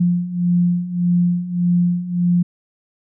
sine beating tone pair, 174.61 / 176.31 Hz, F3 / F3, 0 / +17 cents, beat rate 1.7 Hz, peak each -20 / -16 dBFS, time 0-2.43 s, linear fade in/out 10 ms, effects none

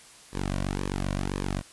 sawtooth tone with flanger, 47.65 Hz, G1, 48 cents flat, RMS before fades -30 dBFS, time 0.32-1.63 s, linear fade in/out 50 ms, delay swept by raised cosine 1.4 to 2.4 ms, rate 1.9 Hz, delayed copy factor -0.8, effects white hiss -51 dBFS RMS until 1.72 s + resampled to 24000 Hz

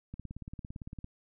click train, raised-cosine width 5 ms, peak -29 dBFS, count 17, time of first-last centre 0.14-1.044 s, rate 17.7 Hz, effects none

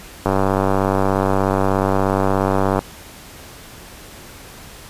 click train, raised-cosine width 1 ms, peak -3 dBFS, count 246, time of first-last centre 0.26-2.791 s, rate 96.8 Hz, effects pink hiss -39 dBFS RMS until 4.89 s + resampled to 32000 Hz

